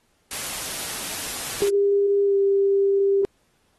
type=noise; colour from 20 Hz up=white; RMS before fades=-30 dBFS; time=0.31-1.69 s; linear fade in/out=2 ms
type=tone with pitch glide; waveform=sine; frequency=401.4 to 395.4 Hz; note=G4 to G4; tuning=+41 to +15 cents; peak=-16 dBFS; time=1.62-3.25 s; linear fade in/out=0 ms; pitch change=-26 cents; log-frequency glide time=2.24-2.36 s
effects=pink hiss -66 dBFS RMS until 3.78 s + AAC 32 kbps